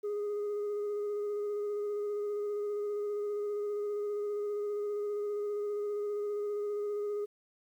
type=tone with vibrato; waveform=sine; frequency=413.5 Hz; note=G#4; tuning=8 cents flat; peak=-29 dBFS; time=0.03-7.26 s; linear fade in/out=20 ms; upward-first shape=square; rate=15 Hz; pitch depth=14 cents each way; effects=tanh soft clip ceiling -31 dBFS + 11-bit